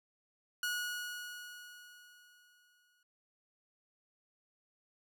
sawtooth tone with exponential decay, 1455 Hz, F#6, 29 cents flat, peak -29 dBFS, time 0.63-3.03 s, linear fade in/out 2 ms, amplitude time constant 520 ms, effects none

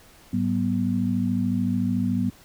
sine tone cluster, 105.3 / 190.2 / 243.9 Hz, G#2 / F#3 / B3, +24 / +48 / -21 cents, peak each -28 / -25 / -24 dBFS, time 0.33-2.3 s, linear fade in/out 5 ms, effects pink hiss -52 dBFS RMS until 2.44 s

